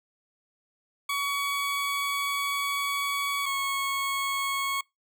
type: tone pair in turn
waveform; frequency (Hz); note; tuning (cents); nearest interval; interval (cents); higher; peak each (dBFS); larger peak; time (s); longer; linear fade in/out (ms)
20% pulse; 1128 / 1100.3; C#6 / C#6; +30 / -13; unison; 43; first; -22 / -22; neither; 1.09-3.46 / 3.46-4.81; first; 5
effects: noise-tail reverb RT60 0.2 s tail -26 dB re dry